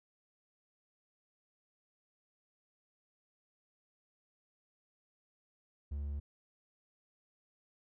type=tone; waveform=triangle; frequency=71.9 Hz; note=D2; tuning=36 cents flat; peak=-34 dBFS; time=5.91-6.2 s; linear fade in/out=10 ms; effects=none